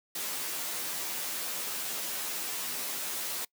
white noise with comb filter, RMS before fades -35 dBFS, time 0.15-3.45 s, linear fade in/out 5 ms, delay 12 ms, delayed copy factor +0.95, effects noise-tail reverb RT60 0.1 s tail -24 dB re dry + high-pass 200 Hz 12 dB/octave

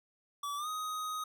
square tone with pitch glide, 1149 to 1253 Hz, D6 to D#6, -38 to +12 cents, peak -36 dBFS, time 0.43-1.24 s, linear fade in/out 5 ms, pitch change +150 cents, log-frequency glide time 0.56-0.68 s, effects none

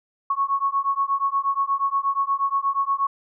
sine beating tone pair, 1100 / 1108.4 Hz, C#6 / C#6, -14 / -1 cents, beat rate 8.4 Hz, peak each -23 dBFS, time 0.3-3.07 s, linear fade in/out 5 ms, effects none

